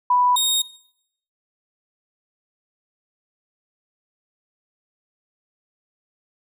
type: tone pair in turn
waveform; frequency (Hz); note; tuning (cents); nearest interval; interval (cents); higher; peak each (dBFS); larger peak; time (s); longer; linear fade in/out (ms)
sine / sawtooth; 987.8 / 3722; B5 / A#7; 0 / -3; octave + major seventh; 2297; second; -14; neither; 0.1-0.36 / 0.36-0.62; neither; 5
effects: noise-tail reverb RT60 0.7 s tail -20 dB re dry